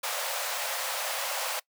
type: high-pass noise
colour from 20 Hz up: pink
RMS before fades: -32 dBFS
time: 0.03-1.6 s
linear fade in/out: 10 ms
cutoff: 510 Hz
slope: 96 dB/octave
effects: noise-tail reverb RT60 0.1 s tail -22 dB re dry